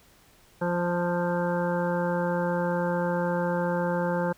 harmonic tone with a mistuned harmonic, 174.61 Hz, F3, in tune, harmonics 1 / 2 / 3 / 5 / 6 / 7 / 8 / 9, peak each -28 / -34 / -28 / -32 / -41 / -43 / -40 / -37 dBFS, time 0.61-4.33 s, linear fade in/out 10 ms, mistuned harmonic 5, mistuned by +18 cents, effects pink hiss -58 dBFS RMS until 4.37 s

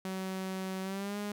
sawtooth tone with pitch glide, 188.9 to 206 Hz, F#3 to G#3, +36 to -14 cents, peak -31 dBFS, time 0.05-1.32 s, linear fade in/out 2 ms, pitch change +150 cents, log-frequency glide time 0.82-1.18 s, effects none

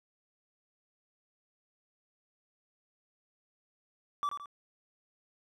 triangle tone with echo, 1159 Hz, D6, 23 cents flat, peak -27 dBFS, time 4.23-4.29 s, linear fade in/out 0 ms, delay 84 ms, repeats 2, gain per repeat -7 dB, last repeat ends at 4.458 s, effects none

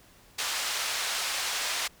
white band-pass noise, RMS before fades -31 dBFS, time 0.38-1.88 s, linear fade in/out 10 ms, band 750 to 6000 Hz, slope 12 dB/octave, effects pink hiss -57 dBFS RMS until 2 s

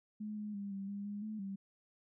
sine tone with pitch steps, 212 / 210 / 200.6 / 195.9 / 201.4 / 204.8 / 215.6 / 195.5 Hz, G#3 / G#3 / G3 / G3 / G3 / G#3 / A3 / G3, +36 / +19 / +40 / -1 / +47 / -24 / -35 / -4 cents, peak -39 dBFS, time 0.2-1.56 s, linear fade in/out 10 ms, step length 170 ms, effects none

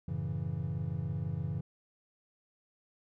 triangle chord, F# minor seventh, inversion none, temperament equal, 92.5 / 110 / 138.59 / 164.81 Hz, F#2 / A2 / C#3 / E3, 0 / 0 / 0 / 0 cents, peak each -37 / -38 / -35 / -36 dBFS, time 0.08-1.61 s, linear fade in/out 5 ms, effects none

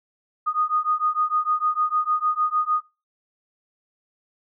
sine beating tone pair, 1233 / 1239.6 Hz, D#6 / D#6, -16 / -7 cents, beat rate 6.6 Hz, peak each -23 dBFS, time 0.46-2.82 s, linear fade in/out 20 ms, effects noise-tail reverb RT60 0.3 s tail -24 dB re dry

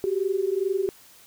sine tone pair together, 375.4 / 397.7 Hz, F#4 / G4, +25 / +25 cents, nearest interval minor second, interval 100 cents, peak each -25 dBFS, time 0.04-0.89 s, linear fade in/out 0 ms, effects white hiss -52 dBFS RMS until 1.26 s

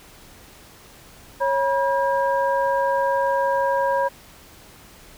sine tone cluster, 549 / 965 / 1611 Hz, C#5 / B5 / G6, -17 / -40 / +47 cents, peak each -21 / -21 / -29 dBFS, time 1.4-4.09 s, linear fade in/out 20 ms, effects pink hiss -47 dBFS RMS until 5.17 s

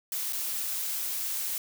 blue noise with dropouts, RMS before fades -32 dBFS, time 0.12-1.58 s, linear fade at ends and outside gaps 1 ms, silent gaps 0.325-0.331 s, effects none

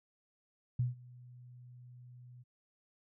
sine tone with ADSR envelope, 123.47 Hz, B2, in tune, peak -27 dBFS, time 0.79-2.44 s, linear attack 6 ms, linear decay 150 ms, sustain -24 dB, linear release 26 ms, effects none

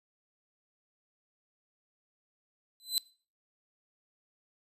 sawtooth tone with exponential growth, 4033 Hz, B7, 36 cents sharp, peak -20 dBFS, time 2.8-2.98 s, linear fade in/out 0 ms, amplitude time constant 39 ms, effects noise-tail reverb RT60 0.4 s tail -23 dB re dry + resampled to 32000 Hz

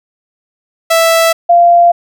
sawtooth / sine tone pair in turn, 659.3 / 692.1 Hz, E5 / F5, 0 / -16 cents, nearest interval minor second, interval 84 cents, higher second, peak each -3 dBFS, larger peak neither, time 0.9-1.33 / 1.49-1.92 s, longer neither, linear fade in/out 10 ms, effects none

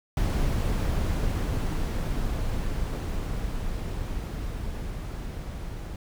brown noise with level ramp, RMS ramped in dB -24 to -35 dBFS, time 0.17-5.96 s, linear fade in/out 2 ms, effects none

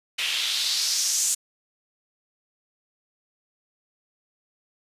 white noise with band-pass filter sweep, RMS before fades -25 dBFS, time 0.18-1.35 s, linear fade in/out 10 ms, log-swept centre 2700 to 7500 Hz, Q 2.8, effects resampled to 32000 Hz

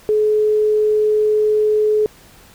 sine tone, 426.4 Hz, G#4, 46 cents sharp, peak -12 dBFS, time 0.09-2.06 s, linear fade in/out 0 ms, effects pink hiss -46 dBFS RMS until 2.54 s

